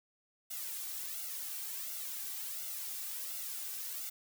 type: noise with flanger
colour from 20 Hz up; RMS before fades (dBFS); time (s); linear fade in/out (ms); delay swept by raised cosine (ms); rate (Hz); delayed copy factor
blue; -41; 0.5-4.1; 10; 1.4 to 2.6; 1.4; +0.75
effects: none